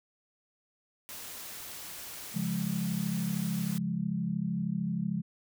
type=noise; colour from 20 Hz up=white; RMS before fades=-43 dBFS; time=1.09-3.78 s; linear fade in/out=0 ms
type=chord; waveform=sine; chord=Db major; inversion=none; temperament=equal; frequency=138.59 / 174.61 / 207.7 Hz; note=Db3 / F3 / Ab3; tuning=0 / 0 / 0 cents; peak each=-37 / -32 / -33 dBFS; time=2.34-5.22 s; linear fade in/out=20 ms
effects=none